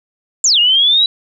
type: exponential two-way sweep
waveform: sine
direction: down then up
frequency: 7570 to 2806 to 3953 Hz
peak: -8 dBFS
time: 0.44-1.06 s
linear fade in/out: 2 ms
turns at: 0.59 s
effects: none